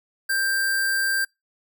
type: tone with sample-and-hold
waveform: sine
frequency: 1582 Hz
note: G6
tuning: 15 cents sharp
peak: -20 dBFS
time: 0.29-1.25 s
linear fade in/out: 10 ms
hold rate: 6300 Hz
effects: noise-tail reverb RT60 0.2 s tail -26 dB re dry